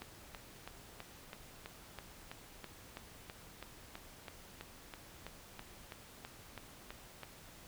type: click train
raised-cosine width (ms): 0.3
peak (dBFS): -29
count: 23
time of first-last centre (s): 0.02-7.233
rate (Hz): 3.05
effects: pink hiss -56 dBFS RMS until 7.67 s